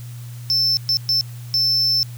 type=tone bursts at uneven times; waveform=triangle; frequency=5310 Hz; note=E8; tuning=12 cents sharp; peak=-14 dBFS; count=4; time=0.5-0.77 / 0.89-0.97 / 1.09-1.21 / 1.54-2.03 s; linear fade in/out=0 ms; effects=added 120 Hz sine -31 dBFS peak until 2.17 s + white hiss -46 dBFS RMS until 2.17 s